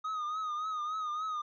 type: tone with vibrato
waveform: triangle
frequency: 1244.5 Hz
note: D#6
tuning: in tune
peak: -31 dBFS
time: 0.04-1.42 s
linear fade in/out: 10 ms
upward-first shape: triangle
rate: 3.5 Hz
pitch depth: 74 cents each way
effects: resampled to 16000 Hz